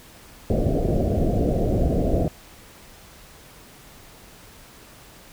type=low-pass noise; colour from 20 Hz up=pink; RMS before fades=-21 dBFS; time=0.5-2.28 s; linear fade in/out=2 ms; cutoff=710 Hz; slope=96 dB/octave; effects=pink hiss -47 dBFS RMS until 5.32 s